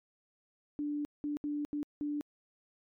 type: tone bursts at uneven times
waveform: sine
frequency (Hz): 293.7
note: D4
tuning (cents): 0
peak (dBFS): -32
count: 5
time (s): 0.79-1.05 / 1.24-1.37 / 1.44-1.65 / 1.73-1.83 / 2.01-2.21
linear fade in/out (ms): 0
effects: MP3 96 kbps